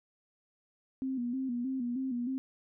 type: tone with vibrato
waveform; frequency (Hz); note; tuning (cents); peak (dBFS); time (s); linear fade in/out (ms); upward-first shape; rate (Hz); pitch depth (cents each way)
sine; 252.3; B3; +37; -31; 1.02-2.38; 0; square; 3.2; 78
effects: none